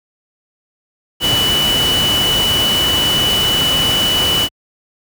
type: tone in noise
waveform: sine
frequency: 2965 Hz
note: F#7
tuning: 3 cents sharp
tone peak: -13 dBFS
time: 1.2-4.49 s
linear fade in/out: 50 ms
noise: pink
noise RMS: -19 dBFS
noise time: 1.2-4.49 s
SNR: +3 dB
effects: high-pass 60 Hz 12 dB/octave